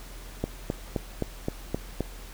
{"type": "click train", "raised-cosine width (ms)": 2, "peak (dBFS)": -13, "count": 7, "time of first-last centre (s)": [0.44, 2.007], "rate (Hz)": 3.83, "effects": ["added 41 Hz sine -41 dBFS peak until 2.33 s", "pink hiss -47 dBFS RMS until 2.33 s"]}